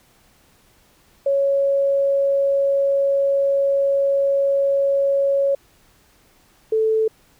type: tone pair in turn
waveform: sine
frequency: 554.4 / 440 Hz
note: C#5 / A4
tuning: 0 / 0 cents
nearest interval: major third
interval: 400 cents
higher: first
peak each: -15 dBFS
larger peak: neither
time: 1.26-5.55 / 6.72-7.08 s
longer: first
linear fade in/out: 5 ms
effects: pink hiss -56 dBFS RMS until 7.39 s